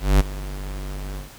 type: tone with ADSR envelope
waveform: square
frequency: 48.71 Hz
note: G1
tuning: 10 cents flat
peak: -11 dBFS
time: 0-1.3 s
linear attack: 200 ms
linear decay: 17 ms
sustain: -18 dB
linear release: 130 ms
effects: pink hiss -44 dBFS RMS until 1.38 s